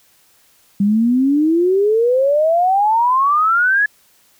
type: exponential sweep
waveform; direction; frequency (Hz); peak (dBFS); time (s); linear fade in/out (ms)
sine; up; 196 to 1715; -11; 0.8-3.86; 5
effects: white hiss -54 dBFS RMS until 4.39 s